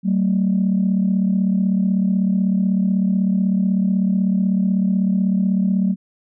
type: tone pair together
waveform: sine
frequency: 189.72 / 225.8 Hz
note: F#3 / A3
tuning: +44 / +45 cents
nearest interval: minor third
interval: 301 cents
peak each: -15 / -20 dBFS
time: 0.03-5.96 s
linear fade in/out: 50 ms
effects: tanh soft clip ceiling -9 dBFS